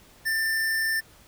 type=tone; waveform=square; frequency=1786 Hz; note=A6; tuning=25 cents sharp; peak=-24 dBFS; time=0.25-1.01 s; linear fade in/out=20 ms; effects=pink hiss -54 dBFS RMS until 1.27 s